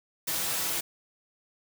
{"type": "noise with comb filter", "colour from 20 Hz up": "white", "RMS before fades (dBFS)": -30, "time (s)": [0.27, 0.81], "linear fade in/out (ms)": 10, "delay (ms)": 6.1, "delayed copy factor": 0.9, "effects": []}